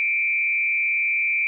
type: tone with frequency modulation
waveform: sine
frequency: 2349 Hz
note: D7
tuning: in tune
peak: -19 dBFS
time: 0-1.47 s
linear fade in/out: 0 ms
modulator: 162 Hz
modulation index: 0.59
effects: none